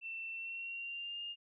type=tone with pitch glide; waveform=sine; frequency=2683 to 2823 Hz; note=E7 to F7; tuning=+30 to +18 cents; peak=-40 dBFS; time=0.01-1.36 s; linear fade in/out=50 ms; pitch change=+88 cents; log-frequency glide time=0.3-1.23 s; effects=none

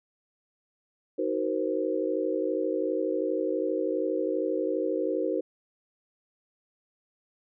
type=chord; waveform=sine; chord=C half-diminished seventh; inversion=first; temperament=just; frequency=314 / 376.7 / 470.9 / 523.3 Hz; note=Eb4 / Gb4 / Bb4 / C5; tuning=+16 / +31 / +18 / 0 cents; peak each=-31 dBFS; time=1.18-5.41 s; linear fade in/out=10 ms; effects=none

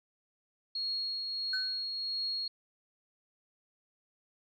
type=tone with tremolo; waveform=sine; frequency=4300 Hz; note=C8; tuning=47 cents sharp; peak=-31 dBFS; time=0.75-2.48 s; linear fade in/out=5 ms; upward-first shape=triangle; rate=1.5 Hz; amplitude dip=35%
type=tone with exponential decay; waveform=triangle; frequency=1518 Hz; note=F#6; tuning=44 cents sharp; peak=-29 dBFS; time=1.53-1.84 s; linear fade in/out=5 ms; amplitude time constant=67 ms
effects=none

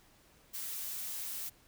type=noise; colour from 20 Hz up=blue; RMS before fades=-40 dBFS; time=0.53-1.5 s; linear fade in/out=20 ms; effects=pink hiss -64 dBFS RMS until 1.67 s

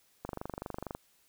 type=click train; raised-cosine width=1 ms; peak=-23 dBFS; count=18; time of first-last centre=0.25-0.95 s; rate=24.3 Hz; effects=white hiss -68 dBFS RMS until 1.28 s

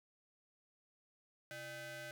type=ring-modulated tone; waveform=sawtooth; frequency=468.9 Hz; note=A#4; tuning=10 cents sharp; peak=-39 dBFS; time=1.51-2.11 s; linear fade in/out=0 ms; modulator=1070 Hz; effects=none

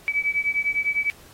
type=beating tone pair; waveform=sine; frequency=2287 / 2296.9 Hz; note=D7 / D7; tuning=-47 / -39 cents; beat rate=9.9 Hz; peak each=-24 dBFS; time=0.08-1.1 s; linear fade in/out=0 ms; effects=pink hiss -50 dBFS RMS until 1.33 s + AAC 48 kbps

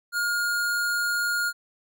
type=tone; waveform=square; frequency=1423 Hz; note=F6; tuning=32 cents sharp; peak=-24 dBFS; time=0.12-1.53 s; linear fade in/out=50 ms; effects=none

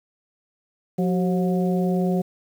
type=harmonic tone with a mistuned harmonic; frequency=180 Hz; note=F#3; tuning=47 cents flat; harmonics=1 / 2 / 3 / 4; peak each=-20 / -26 / -30 / -32 dBFS; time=0.98-2.22 s; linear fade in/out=10 ms; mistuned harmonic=2; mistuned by=+82 cents; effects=8-bit

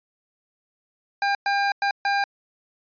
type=tone bursts at uneven times; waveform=25% pulse; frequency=801 Hz; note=G5; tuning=37 cents sharp; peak=-16 dBFS; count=4; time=1.22-1.35 / 1.46-1.72 / 1.82-1.91 / 2.05-2.24 s; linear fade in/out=2 ms; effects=resampled to 11025 Hz

